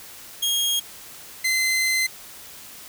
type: tone pair in turn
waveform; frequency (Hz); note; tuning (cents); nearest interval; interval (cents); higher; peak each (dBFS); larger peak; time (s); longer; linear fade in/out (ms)
sawtooth; 3260 / 2062; G#7 / C7; -33 / -26; minor sixth; 793; first; -17 / -16; second; 0.42-0.8 / 1.44-2.07; second; 10
effects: white hiss -42 dBFS RMS until 2.88 s